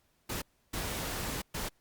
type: noise bursts at uneven times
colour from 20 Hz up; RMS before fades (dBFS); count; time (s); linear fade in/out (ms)
pink; -36; 3; 0.29-0.42 / 0.73-1.42 / 1.54-1.69; 10
effects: pink hiss -72 dBFS RMS until 1.8 s + Opus 48 kbps